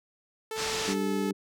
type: tone with pitch glide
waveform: sawtooth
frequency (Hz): 440 to 433.2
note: A4 to A4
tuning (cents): 0 to -27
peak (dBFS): -29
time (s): 0.51-1.31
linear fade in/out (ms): 2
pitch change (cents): -27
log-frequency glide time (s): 0.78-1.11
type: low-pass noise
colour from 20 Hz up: white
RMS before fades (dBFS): -33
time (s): 0.55-0.96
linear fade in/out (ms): 50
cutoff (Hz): 6800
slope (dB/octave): 24
type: harmonic tone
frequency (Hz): 98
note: G2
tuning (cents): 0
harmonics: 2 / 3 / 4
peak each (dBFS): -30 / -32 / -33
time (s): 0.87-1.33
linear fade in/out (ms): 20
effects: none